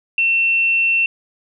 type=tone; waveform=sine; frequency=2700 Hz; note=E7; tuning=41 cents sharp; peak=-13 dBFS; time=0.18-1.06 s; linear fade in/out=2 ms; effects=none